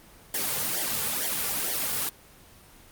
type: noise with flanger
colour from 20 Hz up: white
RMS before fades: -28 dBFS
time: 0.34-2.09 s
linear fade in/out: 2 ms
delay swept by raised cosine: 0.76 to 3.16 ms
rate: 2.2 Hz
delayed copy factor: -1
effects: pink hiss -52 dBFS RMS until 2.91 s + Opus 24 kbps